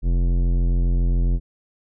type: tone with tanh clipping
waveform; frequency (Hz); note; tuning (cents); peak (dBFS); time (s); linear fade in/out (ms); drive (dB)
sine; 43.65; F1; 0; -18; 0.02-1.4; 50; 15
effects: none